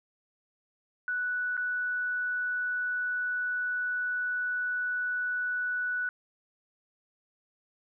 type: tone with dropouts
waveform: sine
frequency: 1480 Hz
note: F#6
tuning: in tune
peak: -28 dBFS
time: 1.08-6.09 s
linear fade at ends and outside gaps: 1 ms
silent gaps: 1.568-1.576 s
effects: none